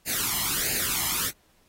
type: noise with flanger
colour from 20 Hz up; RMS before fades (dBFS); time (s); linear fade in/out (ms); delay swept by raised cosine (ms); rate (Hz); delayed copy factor
white; -27; 0.05-1.32; 50; 0.43 to 0.98; 1.5; +0.8
effects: pink hiss -64 dBFS RMS until 1.68 s + AAC 48 kbps